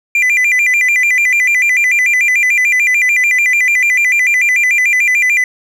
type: tone with vibrato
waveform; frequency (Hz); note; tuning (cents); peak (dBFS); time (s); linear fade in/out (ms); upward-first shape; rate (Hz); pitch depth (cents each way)
triangle; 2185; C#7; -26; -7; 0.15-5.44; 2; square; 6.8; 150
effects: none